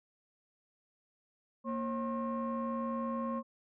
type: tone cluster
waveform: sine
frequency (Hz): 232.3 / 540 / 1074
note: A#3 / C#5 / C6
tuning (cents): -6 / -45 / +45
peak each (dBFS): -34 / -38 / -37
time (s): 1.64-3.43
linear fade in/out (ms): 50
effects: tanh soft clip ceiling -28 dBFS